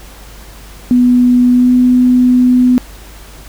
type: tone with pitch glide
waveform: sine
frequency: 246.9 to 249.9 Hz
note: B3 to B3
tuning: 0 to +21 cents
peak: -5 dBFS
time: 0.91-2.78 s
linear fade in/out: 0 ms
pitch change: +21 cents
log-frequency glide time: 1.5-1.72 s
effects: added 50 Hz sine -33 dBFS peak until 3.48 s + pink hiss -37 dBFS RMS until 3.48 s